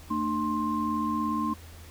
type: tone cluster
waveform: sine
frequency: 224 / 301.1 / 1055 Hz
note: A3 / D4 / C6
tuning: +31 / +43 / +14 cents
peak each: -30 / -31 / -29 dBFS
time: 0.1-1.54 s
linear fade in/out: 10 ms
effects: added 82 Hz sine -46 dBFS peak until 1.9 s + pink hiss -51 dBFS RMS until 1.9 s